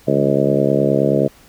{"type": "harmonic tone with a mistuned harmonic", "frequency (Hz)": 69.6, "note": "C#2", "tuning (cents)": 8, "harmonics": [2, 3, 4, 5, 6, 7, 8, 9], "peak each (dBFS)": [-21, -21, -21, -21, -21, -21, -21, -21], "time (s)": [0.07, 1.28], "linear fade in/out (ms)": 10, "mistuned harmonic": 2, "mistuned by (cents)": 40, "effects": ["pink hiss -48 dBFS RMS until 1.48 s"]}